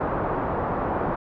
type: low-pass noise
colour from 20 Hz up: white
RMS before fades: -26 dBFS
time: 0-1.16 s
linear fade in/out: 10 ms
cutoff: 1100 Hz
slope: 24 dB/octave
effects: none